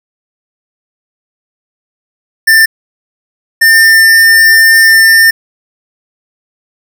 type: tone pair in turn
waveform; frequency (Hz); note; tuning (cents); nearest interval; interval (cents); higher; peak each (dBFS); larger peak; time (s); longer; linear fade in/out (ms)
square; 1786 / 1799.5; A6 / A6; +25 / +38; unison; 13; second; -3; neither; 2.47-2.66 / 3.61-5.31; second; 10
effects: none